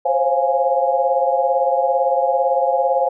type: chord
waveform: sine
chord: Db major seventh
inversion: third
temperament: equal with one note detuned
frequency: 523.3 / 541.1 / 698.5 / 830.6 Hz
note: C5 / Db5 / F5 / Ab5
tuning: 0 / -42 / 0 / 0 cents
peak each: -20 dBFS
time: 0.05-3.09 s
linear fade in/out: 10 ms
effects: none